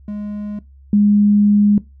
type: tone pair in turn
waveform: triangle / sine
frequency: 207.7 / 206.1 Hz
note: G#3 / G#3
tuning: 0 / -13 cents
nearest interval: unison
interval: 13 cents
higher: first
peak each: -21 / -9 dBFS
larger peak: second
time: 0.08-0.59 / 0.93-1.78 s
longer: second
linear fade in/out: 2 ms
effects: noise-tail reverb RT60 0.2 s tail -19 dB re dry + added 68 Hz sine -41 dBFS peak until 2 s